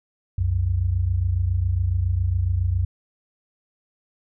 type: tone pair together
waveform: sine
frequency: 64.7 / 91.95 Hz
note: C2 / F#2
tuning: -19 / -10 cents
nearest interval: tritone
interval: 609 cents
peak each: -24 / -20 dBFS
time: 0.38-2.85 s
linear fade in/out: 5 ms
effects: none